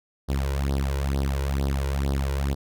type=tone with flanger; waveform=sawtooth; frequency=68.7 Hz; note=C#2; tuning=15 cents flat; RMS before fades=-25 dBFS; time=0.28-2.55 s; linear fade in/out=20 ms; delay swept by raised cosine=0.2 to 2.1 ms; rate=2.2 Hz; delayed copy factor=+0.9; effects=none